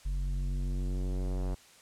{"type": "tone with low-pass filter sweep", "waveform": "square", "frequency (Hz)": 46.25, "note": "F#1", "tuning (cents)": 0, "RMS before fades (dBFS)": -32, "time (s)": [0.05, 1.55], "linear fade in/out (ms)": 10, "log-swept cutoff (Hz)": [99, 820], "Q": 1, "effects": ["white hiss -57 dBFS RMS until 1.81 s", "low-pass 9000 Hz 12 dB/octave"]}